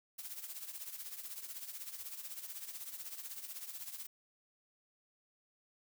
blue noise with tremolo, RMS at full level -43 dBFS, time 0.18-4.07 s, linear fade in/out 10 ms, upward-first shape triangle, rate 16 Hz, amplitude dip 75%, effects none

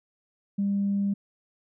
sine tone, 199.8 Hz, G3, 33 cents sharp, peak -22 dBFS, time 0.58-1.14 s, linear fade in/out 10 ms, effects tanh soft clip ceiling -18 dBFS

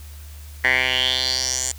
10% pulse tone with band-pass filter sweep, 128.6 Hz, C3, 30 cents flat, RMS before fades -21 dBFS, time 0.64-1.72 s, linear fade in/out 5 ms, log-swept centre 1900 to 7600 Hz, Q 5.2, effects added 74 Hz sine -36 dBFS peak until 1.78 s + white hiss -47 dBFS RMS until 1.78 s

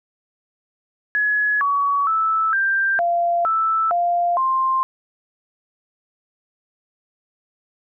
sine tone with pitch steps, 1690 / 1129 / 1313 / 1580 / 690 / 1319 / 697 / 1050 Hz, G#6 / C#6 / E6 / G6 / F5 / E6 / F5 / C6, +30 / +31 / -7 / +13 / -21 / +1 / -4 / +6 cents, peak -16 dBFS, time 1.15-4.83 s, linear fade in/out 0 ms, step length 460 ms, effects none

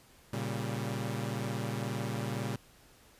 sawtooth chord, G diminished, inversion first, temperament equal, 116.54 / 138.59 / 196 Hz, Bb2 / Db3 / G3, 0 / 0 / 0 cents, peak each -32 / -34 / -35 dBFS, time 0.33-2.56 s, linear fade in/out 5 ms, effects pink hiss -60 dBFS RMS until 3.19 s + resampled to 32000 Hz

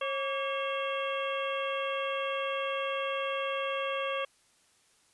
harmonic tone with a mistuned harmonic, 543 Hz, C#5, 36 cents flat, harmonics 1 / 2 / 3 / 4 / 5 / 6, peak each -33 / -35 / -42 / -42 / -39 / -41 dBFS, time 0.01-4.25 s, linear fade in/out 5 ms, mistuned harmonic 2, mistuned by +93 cents, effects white hiss -66 dBFS RMS until 5.13 s + resampled to 24000 Hz

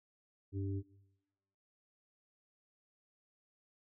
harmonic tone, 98 Hz, G2, in tune, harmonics 1 / 3 / 4, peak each -36 / -42 / -47 dBFS, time 0.52-0.83 s, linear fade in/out 50 ms, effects noise-tail reverb RT60 1.0 s tail -22 dB re dry

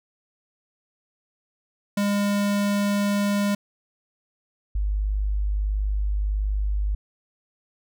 square / sine tone pair in turn, 203 / 50.75 Hz, G#3 / G#1, -39 / -39 cents, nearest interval 2 octaves, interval 2400 cents, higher first, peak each -21 dBFS, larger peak neither, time 1.97-3.55 / 4.75-6.95 s, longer second, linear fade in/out 5 ms, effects none

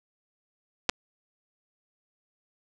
clicks, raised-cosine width 0.2 ms, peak -6 dBFS, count 2, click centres 0.892 / 0.896 s, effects none

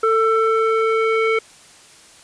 square tone with low-pass filter sweep, 445.6 Hz, A4, 22 cents sharp, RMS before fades -17 dBFS, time 0.03-1.39 s, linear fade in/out 5 ms, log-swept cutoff 1300 to 2200 Hz, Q 3.1, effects white hiss -46 dBFS RMS until 2.23 s + resampled to 22050 Hz

